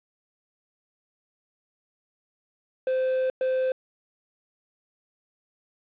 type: tone bursts at uneven times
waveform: triangle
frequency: 518 Hz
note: C5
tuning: 17 cents flat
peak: -20 dBFS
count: 2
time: 2.87-3.3 / 3.41-3.72 s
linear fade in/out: 2 ms
effects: resampled to 8000 Hz + 8-bit